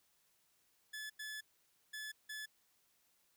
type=tone bursts at uneven times; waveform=sawtooth; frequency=1722 Hz; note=A6; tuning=38 cents flat; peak=-40 dBFS; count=4; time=0.93-1.1 / 1.19-1.41 / 1.93-2.12 / 2.29-2.46 s; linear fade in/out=10 ms; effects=white hiss -75 dBFS RMS until 3.36 s